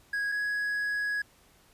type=tone pair in turn; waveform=triangle; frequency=1653 / 1669.3 Hz; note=G#6 / G#6; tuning=-9 / +8 cents; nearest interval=unison; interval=17 cents; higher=second; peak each=-26 dBFS; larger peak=neither; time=0.13-0.32 / 0.32-1.22 s; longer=second; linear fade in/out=5 ms; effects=pink hiss -61 dBFS RMS until 1.73 s + resampled to 32000 Hz